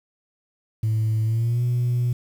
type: tone with pitch glide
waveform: sine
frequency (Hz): 110 to 122.05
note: A2 to B2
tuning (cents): 0 to -20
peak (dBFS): -17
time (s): 0.83-2.13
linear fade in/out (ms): 5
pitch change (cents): +180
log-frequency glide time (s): 1.24-1.63
effects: tanh soft clip ceiling -17 dBFS + 8-bit